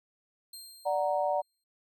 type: tone with exponential decay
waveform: 20% pulse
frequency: 4186 Hz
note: C8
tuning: in tune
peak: -36 dBFS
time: 0.53-1.64 s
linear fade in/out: 5 ms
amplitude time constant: 240 ms
type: chord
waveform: sine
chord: D augmented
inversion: none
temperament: equal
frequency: 587.3 / 740 / 932.3 Hz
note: D5 / F#5 / A#5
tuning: 0 / 0 / 0 cents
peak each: -29 / -30 / -33 dBFS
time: 0.85-1.42 s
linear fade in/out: 20 ms
effects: none